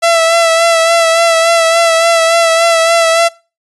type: tone with vibrato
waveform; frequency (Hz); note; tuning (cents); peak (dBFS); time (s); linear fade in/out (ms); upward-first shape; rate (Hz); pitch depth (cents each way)
sawtooth; 665; E5; +15; -3; 0.02-3.29; 20; sine; 3.5; 30
effects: noise-tail reverb RT60 0.3 s tail -22 dB re dry + resampled to 24000 Hz